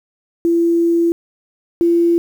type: tone pair in turn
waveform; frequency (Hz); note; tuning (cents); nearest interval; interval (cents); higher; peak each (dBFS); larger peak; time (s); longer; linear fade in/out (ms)
sine; 338.1 / 340.5; E4 / F4; +44 / -44; unison; 12; second; -11 / -10; second; 0.45-1.12 / 1.81-2.18; first; 0
effects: 7-bit